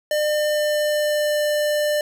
square tone with pitch glide, 602 to 596.1 Hz, D5 to D5, +43 to +26 cents, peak -19 dBFS, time 0.11-2.01 s, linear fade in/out 2 ms, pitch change -17 cents, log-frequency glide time 0.32-1.4 s, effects none

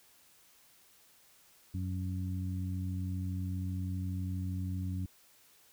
harmonic tone, 92.5 Hz, F#2, in tune, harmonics 1 / 2 / 3, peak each -34 / -40 / -44 dBFS, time 1.74-5.06 s, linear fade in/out 5 ms, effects white hiss -63 dBFS RMS until 5.72 s

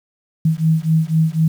sine beating tone pair, 158.1 / 162.1 Hz, D#3 / E3, +28 / -29 cents, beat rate 4 Hz, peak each -16 dBFS, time 0.45-1.48 s, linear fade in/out 5 ms, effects 7-bit

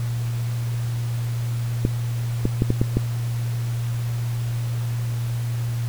clicks, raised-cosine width 3 ms, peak -6 dBFS, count 6, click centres 1.851 / 2.454 / 2.621 / 2.704 / 2.815 / 2.97 s, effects added 118 Hz sine -22 dBFS peak until 5.88 s + pink hiss -40 dBFS RMS until 5.88 s

